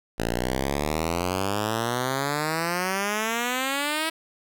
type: exponential sweep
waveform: 5% pulse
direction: up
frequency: 55 to 325.8 Hz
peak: -13 dBFS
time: 0.18-4.1 s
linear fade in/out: 10 ms
effects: none